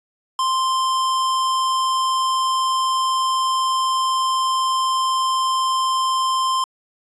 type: tone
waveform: square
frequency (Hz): 1046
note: C6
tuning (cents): -1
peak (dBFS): -18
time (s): 0.39-6.64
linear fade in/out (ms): 2
effects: resampled to 24000 Hz + 10-bit